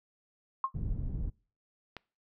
sine tone with exponential decay, 1067 Hz, C6, 34 cents sharp, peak -23 dBFS, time 0.64-0.72 s, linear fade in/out 2 ms, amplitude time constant 17 ms
pink low-pass noise, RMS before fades -34 dBFS, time 0.74-1.3 s, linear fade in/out 10 ms, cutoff 130 Hz, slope 12 dB/octave
click, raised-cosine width 0.3 ms, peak -25 dBFS, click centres 1.967 s
effects noise-tail reverb RT60 0.4 s tail -25 dB re dry

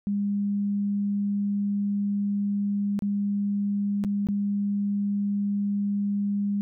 sine tone with dropouts, 202.4 Hz, G#3, 44 cents flat, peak -23 dBFS, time 0.07-6.61 s, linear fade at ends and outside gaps 0 ms, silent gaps 2.991-3.022 / 4.039-4.047 / 4.27-4.287 s, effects none

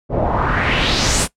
pink noise with low-pass filter sweep, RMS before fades -17 dBFS, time 0.09-1.28 s, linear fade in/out 50 ms, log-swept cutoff 500 to 10000 Hz, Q 2.7, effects noise-tail reverb RT60 0.1 s tail -19 dB re dry

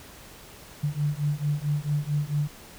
sine beating tone pair, 144.9 / 149.4 Hz, D3 / D3, -23 / +30 cents, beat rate 4.5 Hz, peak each -27 dBFS, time 0.83-2.48 s, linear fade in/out 10 ms, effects pink hiss -47 dBFS RMS until 2.78 s

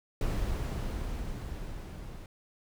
brown noise with level ramp, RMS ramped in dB -30 to -43 dBFS, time 0.21-2.26 s, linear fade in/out 2 ms, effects none

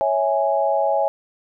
sine chord, C# minor, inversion none, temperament equal with one note detuned, 554.4 / 653.9 / 830.6 Hz, C#5 / E5 / G#5, 0 / -14 / 0 cents, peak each -21 dBFS, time 0.01-1.08 s, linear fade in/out 0 ms, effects none

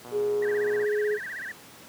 click train, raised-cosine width 1 ms, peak -29 dBFS, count 97, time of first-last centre 0.05-0.843 s, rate 121 Hz
sine tone with pitch glide, 415.3 to 420.1 Hz, G#4 to G#4, 0 to +20 cents, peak -23 dBFS, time 0.11-1.19 s, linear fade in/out 50 ms, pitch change +20 cents, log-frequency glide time 0.5-1.08 s
sine tone with vibrato, 1740 Hz, A6, 20 cents flat, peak -33 dBFS, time 0.42-1.52 s, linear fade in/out 5 ms, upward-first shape sine, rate 16 Hz, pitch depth 210 cents each way
effects pink hiss -48 dBFS RMS until 1.88 s + high-pass 150 Hz 12 dB/octave

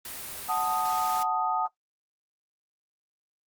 white noise, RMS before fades -38 dBFS, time 0.05-1.23 s, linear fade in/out 2 ms
sine chord, D# diminished, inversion first, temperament equal, 740 / 880 / 1244.5 Hz, F#5 / A5 / D#6, 0 / 0 / 0 cents, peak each -29 dBFS, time 0.48-1.68 s, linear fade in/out 20 ms
effects noise-tail reverb RT60 0.1 s tail -18 dB re dry + Opus 32 kbps

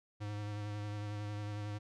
square tone with vibrato, 104.1 Hz, G#2, 5 cents sharp, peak -39 dBFS, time 0.2-1.79 s, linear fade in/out 20 ms, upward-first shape sine, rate 11 Hz, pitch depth 21 cents each way, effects low-pass 6000 Hz 12 dB/octave

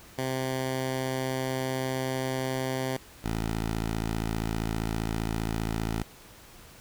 10% pulse tone pair in turn, 130.81 / 55.12 Hz, C3 / A1, 0 / +4 cents, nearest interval octave + minor third, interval 1496 cents, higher first, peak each -20 dBFS, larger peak neither, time 0.18-2.97 / 3.24-6.03 s, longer neither, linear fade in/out 5 ms, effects pink hiss -51 dBFS RMS until 6.8 s

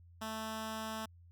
10% pulse tone with notch filter, 220 Hz, A3, in tune, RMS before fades -41 dBFS, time 0.21-1.06 s, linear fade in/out 10 ms, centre 470 Hz, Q 1.9, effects added 86 Hz sine -56 dBFS peak until 1.31 s

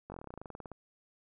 slowing click train, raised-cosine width 1 ms, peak -30 dBFS, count 18, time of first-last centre 0.1-0.717 s, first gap 20 ms, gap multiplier 1.07, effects none

